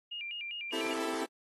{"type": "tone with vibrato", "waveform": "sine", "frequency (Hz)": 2603, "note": "E7", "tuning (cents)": -22, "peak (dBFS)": -37, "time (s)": [0.11, 0.94], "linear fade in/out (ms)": 10, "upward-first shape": "square", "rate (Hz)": 5, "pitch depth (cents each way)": 160}
{"type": "chord", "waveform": "sawtooth", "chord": "A minor seventh", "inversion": "first", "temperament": "equal", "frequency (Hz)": [261.6, 329.6, 392, 440], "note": ["C4", "E4", "G4", "A4"], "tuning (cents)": [0, 0, 0, 0], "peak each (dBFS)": [-37, -33, -38, -34], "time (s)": [0.72, 1.26], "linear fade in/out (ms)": 20}
{"effects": ["AAC 32 kbps"]}